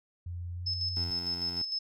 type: tone with pitch glide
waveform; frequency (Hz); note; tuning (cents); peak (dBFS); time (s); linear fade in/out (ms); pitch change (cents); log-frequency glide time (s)
sine; 87.31 to 90.49; F2 to F#2; 0 to -38; -35; 0.26-1.11; 5; +62; 0.53-0.71
type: tone with tremolo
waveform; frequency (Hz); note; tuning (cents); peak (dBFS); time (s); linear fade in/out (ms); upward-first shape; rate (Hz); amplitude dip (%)
sine; 5220; E8; -18; -29; 0.66-1.79; 10; square; 6.6; 50
type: tone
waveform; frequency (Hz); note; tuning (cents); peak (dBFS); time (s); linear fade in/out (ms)
15% pulse; 87.31; F2; 0; -34; 0.97-1.62; 0
effects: none